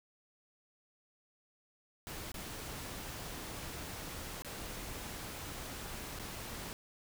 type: noise with dropouts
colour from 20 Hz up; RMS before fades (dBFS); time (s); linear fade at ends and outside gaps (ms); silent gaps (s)
pink; -44; 2.07-6.73; 0; 2.318-2.342 / 4.421-4.447 / 6.189-6.196
effects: none